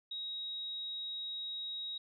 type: tone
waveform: sine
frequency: 3800 Hz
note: A#7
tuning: 33 cents sharp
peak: -38 dBFS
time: 0.11-1.98 s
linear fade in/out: 5 ms
effects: none

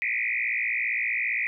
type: tone with frequency modulation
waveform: sine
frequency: 2206 Hz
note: C#7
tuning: 9 cents flat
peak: -24 dBFS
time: 0.02-1.47 s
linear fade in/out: 0 ms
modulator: 57.6 Hz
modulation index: 4.9
effects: none

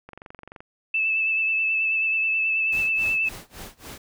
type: click train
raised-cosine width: 0.5 ms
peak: -26 dBFS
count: 13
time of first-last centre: 0.09-0.605 s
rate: 23.3 Hz
type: tone with vibrato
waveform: sine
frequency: 2628 Hz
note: E7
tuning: 6 cents flat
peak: -20 dBFS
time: 0.94-3.29 s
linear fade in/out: 5 ms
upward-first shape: sine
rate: 9.3 Hz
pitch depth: 21 cents each way
type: noise with tremolo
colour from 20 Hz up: pink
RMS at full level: -38 dBFS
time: 2.72-3.98 s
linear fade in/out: 5 ms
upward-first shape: sine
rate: 3.6 Hz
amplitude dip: 95%
effects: none

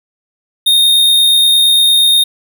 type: tone with amplitude modulation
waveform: square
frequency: 3690 Hz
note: A#7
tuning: 18 cents flat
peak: -6 dBFS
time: 0.66-2.24 s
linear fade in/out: 10 ms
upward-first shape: sine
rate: 68.6 Hz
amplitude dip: 25%
effects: none

